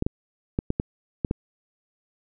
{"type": "clicks", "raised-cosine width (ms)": 3, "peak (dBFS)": -10, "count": 7, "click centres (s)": [0.024, 0.065, 0.589, 0.704, 0.799, 1.248, 1.311], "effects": []}